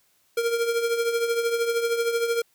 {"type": "tone with tremolo", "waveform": "square", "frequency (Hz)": 466.2, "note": "A#4", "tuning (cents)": 0, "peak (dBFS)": -20, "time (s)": [0.37, 2.42], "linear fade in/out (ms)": 5, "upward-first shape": "triangle", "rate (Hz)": 13, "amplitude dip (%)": 65, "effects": ["white hiss -65 dBFS RMS until 2.54 s"]}